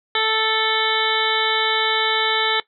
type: harmonic tone with a mistuned harmonic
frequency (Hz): 440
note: A4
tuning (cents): 0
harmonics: 1 / 2 / 3 / 4 / 5 / 7 / 8 / 9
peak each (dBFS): -25 / -25 / -25 / -25 / -25 / -25 / -25 / -25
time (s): 0.15-2.6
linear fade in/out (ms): 2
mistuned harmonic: 9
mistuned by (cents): -29
effects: noise-tail reverb RT60 0.1 s tail -18 dB re dry